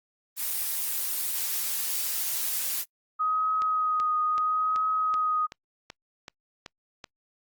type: noise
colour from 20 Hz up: blue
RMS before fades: -29 dBFS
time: 0.36-2.85 s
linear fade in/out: 50 ms
type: tone with vibrato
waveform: sine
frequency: 1255 Hz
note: D#6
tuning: 15 cents sharp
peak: -23 dBFS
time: 3.19-5.47 s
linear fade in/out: 20 ms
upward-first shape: triangle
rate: 0.74 Hz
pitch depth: 23 cents each way
type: click train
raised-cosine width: 0.2 ms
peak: -22 dBFS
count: 10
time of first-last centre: 3.62-7.042 s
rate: 2.63 Hz
effects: noise-tail reverb RT60 0.1 s tail -26 dB re dry + Opus 24 kbps